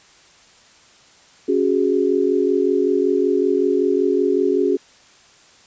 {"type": "chord", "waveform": "sine", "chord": "C# suspended fourth", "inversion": "none", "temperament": "equal", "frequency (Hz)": [277.2, 370, 415.3], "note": ["C#4", "F#4", "G#4"], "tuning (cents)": [0, 0, 0], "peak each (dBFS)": [-21, -18, -19], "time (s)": [1.48, 4.77], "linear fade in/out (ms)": 10, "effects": ["white hiss -50 dBFS RMS until 5.66 s", "resampled to 16000 Hz"]}